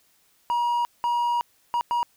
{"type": "tone bursts at uneven times", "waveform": "triangle", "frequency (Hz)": 955, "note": "A#5", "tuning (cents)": 42, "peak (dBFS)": -19, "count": 4, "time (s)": [[0.5, 0.85], [1.04, 1.41], [1.74, 1.81], [1.91, 2.03]], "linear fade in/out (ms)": 0, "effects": ["white hiss -63 dBFS RMS until 2.16 s"]}